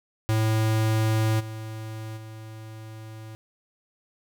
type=tone with level steps; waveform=square; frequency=110 Hz; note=A2; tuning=in tune; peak=-21 / -34 / -39 dBFS; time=0.29-3.35 s; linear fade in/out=0 ms; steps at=1.39 / 2.16 s; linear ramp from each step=20 ms; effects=none